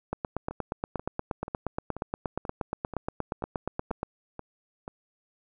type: two click trains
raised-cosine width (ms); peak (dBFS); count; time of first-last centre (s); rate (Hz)
1; -23 / -15; 10 / 34; 0.51-4.879 / 0.13-4.031; 2.06 / 8.46
effects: none